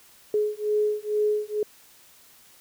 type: beating tone pair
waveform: sine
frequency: 420.7 / 422.9 Hz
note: G#4 / G#4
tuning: +22 / +31 cents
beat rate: 2.2 Hz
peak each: -25 dBFS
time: 0.34-1.63 s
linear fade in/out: 2 ms
effects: white hiss -54 dBFS RMS until 2.6 s